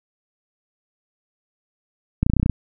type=clicks; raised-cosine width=5 ms; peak=-5 dBFS; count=9; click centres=2.23 / 2.265 / 2.299 / 2.336 / 2.367 / 2.398 / 2.43 / 2.461 / 2.497 s; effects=none